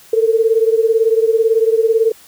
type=beating tone pair; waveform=sine; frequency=444 / 462 Hz; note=A4 / A#4; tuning=+16 / -16 cents; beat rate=18 Hz; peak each=-12 / -15 dBFS; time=0.13-2.12 s; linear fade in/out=5 ms; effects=white hiss -44 dBFS RMS until 2.27 s